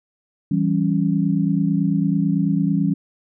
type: chord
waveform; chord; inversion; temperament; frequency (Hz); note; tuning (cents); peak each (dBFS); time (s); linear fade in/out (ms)
sine; C# diminished; first; equal with one note detuned; 164.81 / 193.86 / 277.2; E3 / G3 / C#4; 0 / -19 / 0; -20 / -20 / -22; 0.51-2.94; 5
effects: none